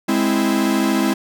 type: chord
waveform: 45% pulse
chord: Ab augmented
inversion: none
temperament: equal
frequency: 207.7 / 261.6 / 329.6 Hz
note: Ab3 / C4 / E4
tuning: 0 / 0 / 0 cents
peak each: -20 dBFS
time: 0.08-1.14 s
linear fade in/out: 10 ms
effects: none